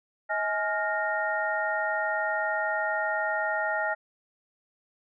sine tone cluster, 635 / 840 / 1407 / 1852 Hz, D#5 / G#5 / F6 / A#6, +35 / +19 / +12 / -12 cents, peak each -31 dBFS, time 0.29-3.95 s, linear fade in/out 20 ms, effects none

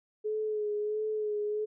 sine tone with vibrato, 424.5 Hz, G#4, 38 cents sharp, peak -29 dBFS, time 0.24-1.66 s, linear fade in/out 20 ms, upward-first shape sine, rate 1.5 Hz, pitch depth 31 cents each way, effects none

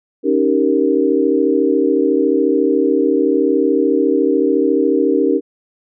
sine chord, Eb dominant seventh, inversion third, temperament equal, 277.2 / 311.1 / 392 / 466.2 Hz, Db4 / Eb4 / G4 / Bb4, 0 / 0 / 0 / 0 cents, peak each -17 dBFS, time 0.23-5.41 s, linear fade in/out 50 ms, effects none

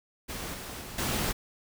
pink noise with level steps, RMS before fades -37 / -40 / -42 / -30 dBFS, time 0.28-1.33 s, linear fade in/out 20 ms, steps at 0.54 / 0.81 / 0.98 s, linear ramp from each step 5 ms, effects none

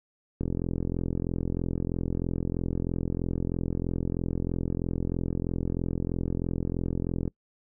click train, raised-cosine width 3 ms, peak -16 dBFS, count 297, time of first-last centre 0.41-7.278 s, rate 43.1 Hz, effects noise-tail reverb RT60 0.1 s tail -25 dB re dry

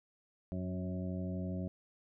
harmonic tone with a mistuned harmonic, 92 Hz, F#2, 9 cents flat, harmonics 1 / 2 / 3 / 4 / 6 / 7, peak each -40 / -38 / -45 / -49 / -49 / -49 dBFS, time 0.52-1.68 s, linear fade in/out 0 ms, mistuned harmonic 2, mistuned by -16 cents, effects none

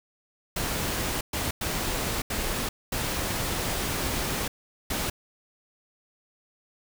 pink noise bursts at uneven times, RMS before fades -29 dBFS, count 6, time 0.56-1.21 / 1.33-1.51 / 1.61-2.22 / 2.3-2.69 / 2.92-4.48 / 4.9-5.1 s, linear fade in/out 5 ms, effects none

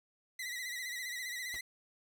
sawtooth tone with vibrato, 1975.5 Hz, B6, in tune, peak -35 dBFS, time 0.39-1.61 s, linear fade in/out 5 ms, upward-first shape sine, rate 15 Hz, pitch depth 70 cents each way
pink noise with exponential decay, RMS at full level -45 dBFS, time 1.54-1.61 s, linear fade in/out 1 ms, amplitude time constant 15 ms
effects none

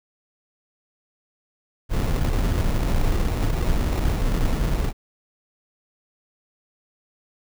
brown noise with sample-and-hold, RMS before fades -21 dBFS, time 1.89-4.93 s, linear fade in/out 50 ms, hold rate 1575 Hz, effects none

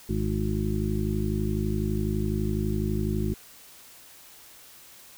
harmonic tone, 52 Hz, G#1, 3 cents sharp, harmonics 1 / 2 / 3 / 4 / 6 / 7, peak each -30 / -30 / -33 / -30 / -35 / -33 dBFS, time 0.09-3.34 s, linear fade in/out 5 ms, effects white hiss -50 dBFS RMS until 5.17 s

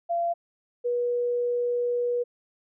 sine tone pair in turn, 685 / 484.4 Hz, F5 / B4, -34 / -34 cents, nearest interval tritone, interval 600 cents, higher first, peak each -23 dBFS, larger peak neither, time 0.09-0.34 / 0.84-2.24 s, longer second, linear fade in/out 20 ms, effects none

